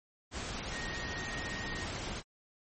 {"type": "tone in noise", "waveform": "sine", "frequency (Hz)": 1864.7, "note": "A#6", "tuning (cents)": 0, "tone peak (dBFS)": -41, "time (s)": [0.7, 1.87], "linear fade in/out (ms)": 50, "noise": "pink", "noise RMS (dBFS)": -39, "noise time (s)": [0.31, 2.23], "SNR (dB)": -5, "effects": ["MP3 32 kbps"]}